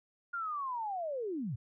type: linear sweep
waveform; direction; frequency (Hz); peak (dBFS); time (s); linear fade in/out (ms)
sine; down; 1422 to 98; -34; 0.33-1.56; 10
effects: none